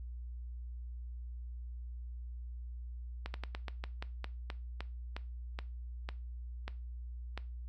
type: slowing click train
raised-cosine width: 0.3 ms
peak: -24 dBFS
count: 15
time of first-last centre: 3.26-7.376 s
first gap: 81 ms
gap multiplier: 1.18
effects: noise-tail reverb RT60 0.3 s tail -18 dB re dry + added 60 Hz sine -41 dBFS peak until 7.68 s